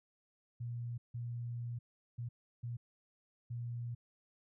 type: tone bursts at uneven times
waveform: sine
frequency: 119.2 Hz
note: A#2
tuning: 39 cents sharp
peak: -38 dBFS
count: 5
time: 0.6-0.98 / 1.14-1.79 / 2.18-2.29 / 2.63-2.77 / 3.5-3.95 s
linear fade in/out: 10 ms
effects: none